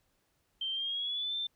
sine tone with pitch glide, 3136 to 3561 Hz, G7 to A7, 0 to +20 cents, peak -32 dBFS, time 0.61-1.47 s, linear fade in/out 5 ms, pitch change +220 cents, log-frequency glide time 0.72-1.35 s, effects pink hiss -75 dBFS RMS until 1.55 s

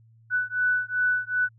sine beating tone pair, 1488 / 1490.6 Hz, F#6 / F#6, +9 / +12 cents, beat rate 2.6 Hz, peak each -25 dBFS, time 0.3-1.49 s, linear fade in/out 50 ms, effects added 113 Hz sine -53 dBFS peak until 1.58 s

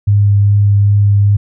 sine tone with vibrato, 101.7 Hz, G#2, 36 cents flat, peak -6 dBFS, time 0.07-1.37 s, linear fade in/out 10 ms, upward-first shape triangle, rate 2.5 Hz, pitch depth 12 cents each way, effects none

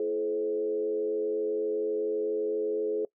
sine tone with frequency modulation, 428 Hz, A4, 48 cents flat, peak -26 dBFS, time 0-3.05 s, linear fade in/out 2 ms, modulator 92.2 Hz, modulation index 0.67, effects noise-tail reverb RT60 0.1 s tail -22 dB re dry

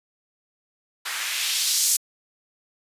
blue noise with band-pass filter sweep, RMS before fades -24 dBFS, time 1.05-1.97 s, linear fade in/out 10 ms, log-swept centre 1400 to 7300 Hz, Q 1.3, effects resampled to 32000 Hz

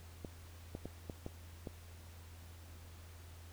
clicks, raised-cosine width 2 ms, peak -29 dBFS, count 6, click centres 0.248 / 0.751 / 0.856 / 1.098 / 1.264 / 1.672 s, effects added 84 Hz sine -52 dBFS peak until 3.52 s + pink hiss -60 dBFS RMS until 3.52 s

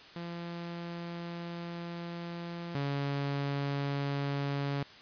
sawtooth tone pair in turn, 171.2 / 140.93 Hz, F3 / C#3, -34 / +29 cents, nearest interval minor third, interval 337 cents, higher first, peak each -34 / -27 dBFS, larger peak second, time 0.16-2.75 / 2.75-4.83 s, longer first, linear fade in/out 2 ms, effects white hiss -52 dBFS RMS until 5.01 s + resampled to 11025 Hz

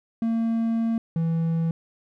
triangle tone pair in turn, 227.8 / 164.59 Hz, A#3 / E3, -40 / -2 cents, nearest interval tritone, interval 562 cents, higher first, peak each -19 dBFS, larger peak neither, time 0.22-0.98 / 1.16-1.71 s, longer first, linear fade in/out 2 ms, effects none

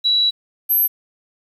sine tone pair in turn, 3918 / 12439 Hz, B7 / G9, -15 / -15 cents, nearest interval octave + minor sixth, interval 2000 cents, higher second, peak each -13 dBFS, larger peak neither, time 0.04-0.31 / 0.69-0.88 s, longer first, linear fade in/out 20 ms, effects 8-bit

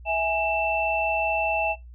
sine tone cluster, 654 / 829 / 2667 Hz, E5 / G#5 / E7, -14 / -3 / +20 cents, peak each -26 dBFS, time 0.05-1.76 s, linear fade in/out 50 ms, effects noise-tail reverb RT60 0.2 s tail -23 dB re dry + added 60 Hz sine -41 dBFS peak until 1.94 s

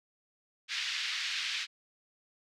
pink band-pass noise, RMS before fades -35 dBFS, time 0.68-1.67 s, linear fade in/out 50 ms, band 1900 to 5000 Hz, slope 24 dB/octave, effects none

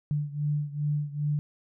sine beating tone pair, 146.83 / 149.33 Hz, D3 / D3, 0 / +29 cents, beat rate 2.5 Hz, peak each -28 / -31 dBFS, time 0.11-1.39 s, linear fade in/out 0 ms, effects none

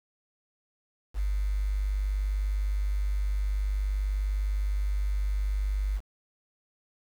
sine tone with quantisation, 49.74 Hz, G1, 26 cents sharp, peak -25 dBFS, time 1.14-6.01 s, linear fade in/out 50 ms, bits 8, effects none

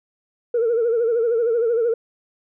sine tone with vibrato, 464.1 Hz, A#4, 8 cents flat, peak -15 dBFS, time 0.54-1.94 s, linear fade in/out 5 ms, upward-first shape sine, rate 13 Hz, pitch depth 79 cents each way, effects tanh soft clip ceiling -13 dBFS

